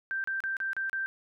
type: tone bursts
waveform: sine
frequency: 1568 Hz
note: G6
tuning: in tune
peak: -29 dBFS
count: 6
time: 0.11-1.06 s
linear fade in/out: 0 ms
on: 130 ms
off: 34 ms
effects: none